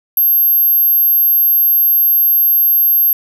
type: tone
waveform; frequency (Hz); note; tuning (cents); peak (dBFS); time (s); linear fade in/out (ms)
sine; 12520; G9; -3; -8; 0.17-3.13; 2
effects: none